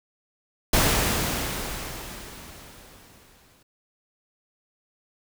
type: noise with exponential decay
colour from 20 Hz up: pink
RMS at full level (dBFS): -19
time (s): 0.73-3.63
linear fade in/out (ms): 5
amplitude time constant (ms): 630
effects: none